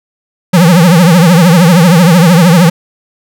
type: tone with vibrato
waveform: square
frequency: 172.3 Hz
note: F3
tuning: 23 cents flat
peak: -3 dBFS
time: 0.53-2.7 s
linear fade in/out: 10 ms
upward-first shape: triangle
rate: 13 Hz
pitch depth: 190 cents each way
effects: none